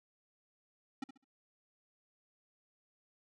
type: tone with echo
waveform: square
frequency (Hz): 267.8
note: C4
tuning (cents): +40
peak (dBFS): -37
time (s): 1.02-1.04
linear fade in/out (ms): 5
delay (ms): 68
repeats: 3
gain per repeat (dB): -12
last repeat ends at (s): 1.244
effects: low-pass 6000 Hz 12 dB/octave